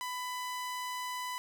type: tone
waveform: sawtooth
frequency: 998 Hz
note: B5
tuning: 18 cents sharp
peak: -32 dBFS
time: 0.01-1.38 s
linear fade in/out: 0 ms
effects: none